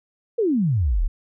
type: exponential sweep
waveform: sine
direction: down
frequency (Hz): 493.9 to 31.71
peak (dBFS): -17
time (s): 0.38-1.08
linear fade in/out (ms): 10
effects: none